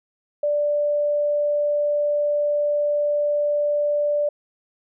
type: tone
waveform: sine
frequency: 587.3 Hz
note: D5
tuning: in tune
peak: -18 dBFS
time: 0.43-4.29 s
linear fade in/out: 5 ms
effects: none